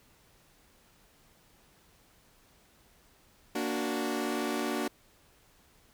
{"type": "chord", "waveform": "sawtooth", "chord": "Bb augmented", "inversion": "none", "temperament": "equal with one note detuned", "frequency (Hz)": [233.1, 291.5, 370], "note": ["Bb3", "D4", "F#4"], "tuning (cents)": [0, -13, 0], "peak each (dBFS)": [-31, -30, -31], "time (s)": [3.55, 4.88], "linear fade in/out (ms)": 5, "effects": ["pink hiss -63 dBFS RMS until 5.93 s"]}